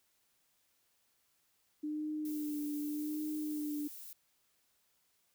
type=tone with vibrato; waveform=sine; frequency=300.1 Hz; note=D4; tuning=38 cents sharp; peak=-35 dBFS; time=1.83-3.88 s; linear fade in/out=10 ms; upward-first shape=sine; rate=0.85 Hz; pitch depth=32 cents each way
type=noise; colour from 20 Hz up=violet; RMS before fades=-49 dBFS; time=2.25-4.13 s; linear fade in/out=2 ms
effects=white hiss -75 dBFS RMS until 5.34 s